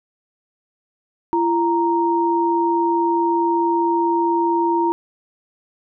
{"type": "tone pair together", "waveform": "sine", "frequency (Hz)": [339.5, 932.3], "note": ["F4", "A#5"], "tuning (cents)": [-49, 0], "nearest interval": "octave + perfect fourth", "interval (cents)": 1749, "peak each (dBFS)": -18, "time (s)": [1.33, 4.92], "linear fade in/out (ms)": 0, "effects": []}